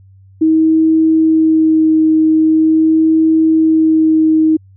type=tone with vibrato; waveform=sine; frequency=317.5 Hz; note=D#4; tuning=35 cents sharp; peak=-7 dBFS; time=0.41-4.57 s; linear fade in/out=10 ms; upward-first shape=sine; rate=0.43 Hz; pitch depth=12 cents each way; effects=added 96 Hz sine -40 dBFS peak until 4.76 s